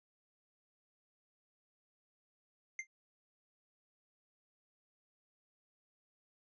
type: tone with exponential decay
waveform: square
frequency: 2096 Hz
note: C7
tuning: 2 cents sharp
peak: -35 dBFS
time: 2.79-2.87 s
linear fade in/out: 2 ms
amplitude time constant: 16 ms
effects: resampled to 16000 Hz